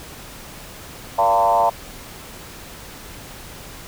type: tone with frequency modulation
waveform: sine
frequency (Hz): 797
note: G5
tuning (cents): +28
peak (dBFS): -13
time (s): 1.18-1.7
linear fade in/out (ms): 10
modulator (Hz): 108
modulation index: 1.9
effects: pink hiss -38 dBFS RMS until 3.87 s